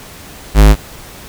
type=tone; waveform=square; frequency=51.91 Hz; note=G#1; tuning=in tune; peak=-3 dBFS; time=0.54-0.76 s; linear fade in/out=50 ms; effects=pink hiss -34 dBFS RMS until 1.28 s